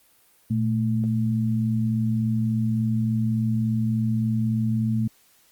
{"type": "tone pair together", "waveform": "sine", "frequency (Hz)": [116.54, 220], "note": ["A#2", "A3"], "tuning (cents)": [0, 0], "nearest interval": "major seventh", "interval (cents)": 1100, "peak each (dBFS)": -23, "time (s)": [0.5, 5.08], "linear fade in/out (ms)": 10, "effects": ["white hiss -59 dBFS RMS until 5.51 s", "Opus 32 kbps"]}